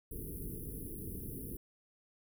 pink band-stop noise, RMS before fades -43 dBFS, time 0.11-1.57 s, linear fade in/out 5 ms, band 460 to 10000 Hz, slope 96 dB/octave, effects none

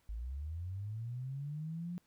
sine linear sweep, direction up, 51.1 to 179.3 Hz, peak -38 dBFS, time 0.09-1.98 s, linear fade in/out 0 ms, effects pink hiss -74 dBFS RMS until 2.06 s

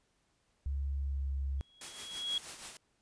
sine tone with pitch glide, 69.3 to 68.27 Hz, C#2 to C#2, 0 to -26 cents, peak -32 dBFS, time 0.66-1.61 s, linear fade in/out 0 ms, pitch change -26 cents, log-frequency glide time 0.97-1.28 s
sine tone with exponential growth, 3322 Hz, G#7, in tune, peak -29 dBFS, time 1.59-2.38 s, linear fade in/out 2 ms, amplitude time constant 170 ms
white noise with tremolo, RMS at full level -43 dBFS, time 1.81-2.77 s, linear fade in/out 2 ms, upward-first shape triangle, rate 6.2 Hz, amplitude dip 60%
effects pink hiss -75 dBFS RMS until 3.01 s + resampled to 22050 Hz

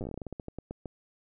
slowing click train, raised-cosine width 2 ms, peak -24 dBFS, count 18, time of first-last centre 0.01-0.857 s, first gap 8 ms, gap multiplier 1.2, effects none

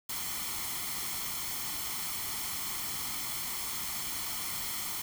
white noise with comb filter, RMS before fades -36 dBFS, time 0.09-5.02 s, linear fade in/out 5 ms, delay 0.93 ms, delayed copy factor +0.6, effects none

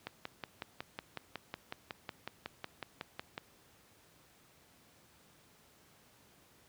click train, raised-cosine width 0.3 ms, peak -23 dBFS, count 19, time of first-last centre 0.07-3.379 s, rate 5.44 Hz, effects pink hiss -64 dBFS RMS until 6.68 s + high-pass 80 Hz 12 dB/octave

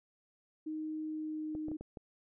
sine tone with pitch glide, 311.1 to 309.1 Hz, D#4 to D#4, 0 to -11 cents, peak -36 dBFS, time 0.66-1.77 s, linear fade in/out 10 ms, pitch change -11 cents, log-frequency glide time 1.03-1.46 s
clicks, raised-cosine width 2 ms, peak -31 dBFS, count 5, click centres 1.551 / 1.684 / 1.716 / 1.81 / 1.972 s
effects none

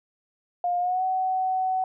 sine tone with pitch glide, 708 to 750.1 Hz, F5 to F#5, +23 to +23 cents, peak -22 dBFS, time 0.64-1.84 s, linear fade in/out 2 ms, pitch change +100 cents, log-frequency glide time 0.79-1.03 s, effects none

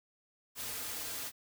white noise with comb filter, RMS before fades -40 dBFS, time 0.55-1.32 s, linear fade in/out 50 ms, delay 5.3 ms, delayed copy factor -0.6, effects none

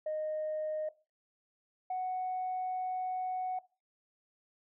sine tone pair in turn, 618 / 740.7 Hz, D#5 / F#5, -12 / +2 cents, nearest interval minor third, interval 314 cents, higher second, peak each -31 / -31 dBFS, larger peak neither, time 0.06-0.89 / 1.9-3.59 s, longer second, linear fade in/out 5 ms, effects noise-tail reverb RT60 0.3 s tail -19 dB re dry + tanh soft clip ceiling -29 dBFS

